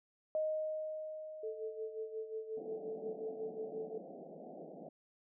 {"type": "tone with exponential decay", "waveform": "sine", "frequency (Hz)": 622.3, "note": "D#5", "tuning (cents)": 0, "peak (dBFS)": -31, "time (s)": [0.35, 3.3], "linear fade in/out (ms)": 1, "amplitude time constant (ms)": 640}
{"type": "tone with tremolo", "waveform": "sine", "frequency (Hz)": 440, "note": "A4", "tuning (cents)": 0, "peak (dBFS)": -37, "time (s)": [1.43, 3.98], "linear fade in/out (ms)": 5, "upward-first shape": "sine", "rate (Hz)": 5.6, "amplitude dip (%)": 70}
{"type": "band-pass noise", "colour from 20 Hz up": "white", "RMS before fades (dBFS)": -50, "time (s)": [2.57, 4.89], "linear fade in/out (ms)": 2, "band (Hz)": [160, 740], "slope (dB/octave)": 96}
{"effects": []}